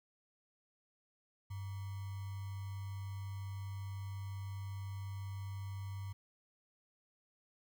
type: tone with sample-and-hold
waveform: sine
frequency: 97.8 Hz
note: G2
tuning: 4 cents flat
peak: -40 dBFS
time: 1.5-6.13 s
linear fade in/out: 10 ms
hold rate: 1050 Hz
effects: none